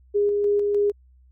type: tone with tremolo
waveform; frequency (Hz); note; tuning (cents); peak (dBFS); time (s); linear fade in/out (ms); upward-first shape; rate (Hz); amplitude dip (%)
sine; 409.5; G#4; -24; -17; 0.14-0.92; 20; square; 3.3; 25
effects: added 63 Hz sine -51 dBFS peak until 1.31 s